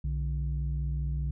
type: tone pair together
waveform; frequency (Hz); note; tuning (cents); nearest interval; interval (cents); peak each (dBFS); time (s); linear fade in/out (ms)
sine; 62.2 / 147.04; B1 / D3; +13 / +2; octave + minor third; 1489; -28 / -32; 0.04-1.31; 5
effects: tanh soft clip ceiling -23 dBFS